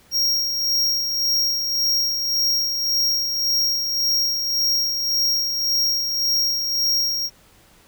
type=tone with tremolo; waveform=square; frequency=5588 Hz; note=F8; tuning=in tune; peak=-17 dBFS; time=0.11-7.3 s; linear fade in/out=50 ms; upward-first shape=sine; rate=1.8 Hz; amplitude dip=45%; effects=pink hiss -53 dBFS RMS until 7.87 s